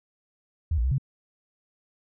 sine tone with pitch steps, 79.9 / 58.4 / 65.4 / 134.4 Hz, D#2 / A#1 / C2 / C3, +47 / +4 / 0 / +47 cents, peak -21 dBFS, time 0.71-0.982 s, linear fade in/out 5 ms, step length 68 ms, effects none

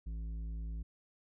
sine tone with tanh clipping, 55 Hz, A1, in tune, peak -39 dBFS, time 0.06-0.83 s, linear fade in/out 10 ms, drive 9 dB, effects none

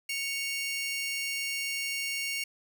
sawtooth tone pair together, 2217 / 2784 Hz, C#7 / F7, 0 / -6 cents, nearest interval major third, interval 394 cents, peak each -30 / -31 dBFS, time 0.09-2.44 s, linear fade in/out 5 ms, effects 11-bit

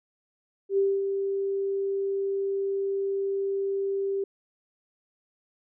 sine tone with ADSR envelope, 393 Hz, G4, 4 cents sharp, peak -19 dBFS, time 0.69-4.24 s, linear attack 86 ms, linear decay 240 ms, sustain -6 dB, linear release 4 ms, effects none

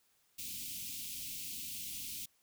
white band-stop noise, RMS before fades -43 dBFS, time 0.38-2.26 s, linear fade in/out 10 ms, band 300 to 2400 Hz, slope 48 dB/octave, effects white hiss -73 dBFS RMS until 2.42 s

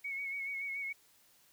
sine tone with vibrato, 2213 Hz, C#7, 3 cents flat, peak -36 dBFS, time 0.04-0.93 s, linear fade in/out 10 ms, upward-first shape sine, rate 7 Hz, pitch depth 38 cents each way, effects white hiss -66 dBFS RMS until 1.52 s

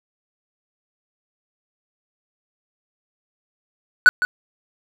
triangle tone with echo, 1480 Hz, F#6, in tune, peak -3 dBFS, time 4.06-4.09 s, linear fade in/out 0 ms, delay 160 ms, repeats 1, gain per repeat -12 dB, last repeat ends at 4.25 s, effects none

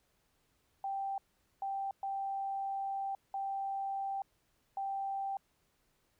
sine tone bursts at uneven times, 784 Hz, G5, in tune, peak -34 dBFS, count 5, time 0.84-1.18 / 1.62-1.91 / 2.03-3.15 / 3.34-4.22 / 4.77-5.37 s, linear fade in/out 2 ms, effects pink hiss -75 dBFS RMS until 6.19 s

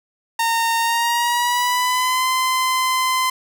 sawtooth tone with pitch glide, 918 to 1030.4 Hz, A#5 to C6, -27 to -27 cents, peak -13 dBFS, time 0.39-3.3 s, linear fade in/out 5 ms, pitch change +200 cents, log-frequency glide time 0.78-2.27 s, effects none

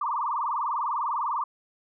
sine tone with vibrato, 1053 Hz, C6, 11 cents sharp, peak -25 dBFS, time 0.01-1.44 s, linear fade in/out 5 ms, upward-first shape sine, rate 20 Hz, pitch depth 250 cents each way, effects none

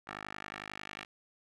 10% pulse tone with band-pass filter sweep, 51.1 Hz, G#1, 27 cents flat, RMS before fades -45 dBFS, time 0.07-1.05 s, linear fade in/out 5 ms, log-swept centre 1500 to 2400 Hz, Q 1.5, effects none

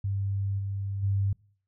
sine tone with level steps, 98.7 Hz, G2, 12 cents sharp, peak -26 / -29 / -23 dBFS, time 0.04-1.33 s, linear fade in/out 5 ms, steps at 0.58 / 1.02 s, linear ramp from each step 20 ms, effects noise-tail reverb RT60 0.5 s tail -25 dB re dry

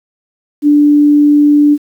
sine tone, 293.4 Hz, D4, 2 cents flat, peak -4 dBFS, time 0.62-1.78 s, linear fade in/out 50 ms, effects 7-bit

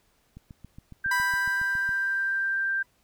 click train, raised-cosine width 5 ms, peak -31 dBFS, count 12, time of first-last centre 0.37-1.891 s, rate 7.23 Hz
sine tone, 1578 Hz, G6, 11 cents sharp, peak -24 dBFS, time 1.04-2.83 s, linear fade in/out 10 ms
30% pulse tone with exponential decay, 987.8 Hz, B5, in tune, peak -22 dBFS, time 1.11-2.86 s, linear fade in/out 5 ms, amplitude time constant 380 ms
effects pink hiss -67 dBFS RMS until 3.03 s

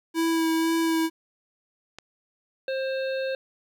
square tone with vibrato, 326.9 Hz, E4, 14 cents flat, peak -22 dBFS, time 0.14-1.1 s, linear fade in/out 50 ms, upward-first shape sine, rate 2 Hz, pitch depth 14 cents each way
click, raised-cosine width 0.2 ms, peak -23 dBFS, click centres 1.986 s
harmonic tone, 530 Hz, C5, 22 cents sharp, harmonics 1 / 3 / 5 / 7 / 8, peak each -26 / -36 / -40 / -43 / -44 dBFS, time 2.68-3.35 s, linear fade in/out 2 ms
effects 10-bit

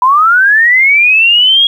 sine linear sweep, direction up, 980 to 3319 Hz, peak -4 dBFS, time 0.02-1.67 s, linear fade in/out 2 ms, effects 7-bit

